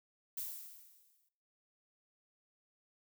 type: noise with exponential decay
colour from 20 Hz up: violet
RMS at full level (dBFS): -39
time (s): 0.37-1.29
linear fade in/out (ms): 5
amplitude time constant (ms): 200
effects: noise-tail reverb RT60 0.6 s tail -18 dB re dry